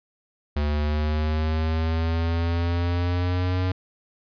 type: exponential sweep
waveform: square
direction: up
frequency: 73.42 to 92.5 Hz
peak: -22 dBFS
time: 0.56-3.72 s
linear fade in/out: 5 ms
effects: resampled to 11025 Hz